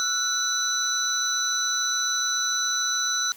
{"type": "tone cluster", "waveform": "sine", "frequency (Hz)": [1343, 1470, 3969, 5980], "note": ["E6", "F#6", "B7", "F#8"], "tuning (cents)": [32, -12, 8, 17], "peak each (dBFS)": [-32, -30, -27, -26], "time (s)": [0, 3.32], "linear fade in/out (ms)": 0, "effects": ["white hiss -48 dBFS RMS until 3.36 s", "high-pass 80 Hz 12 dB/octave"]}